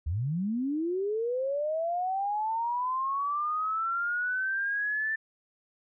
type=linear sweep; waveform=sine; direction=up; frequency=69.4 to 1778 Hz; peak=-27 dBFS; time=0.06-5.16 s; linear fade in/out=10 ms; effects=none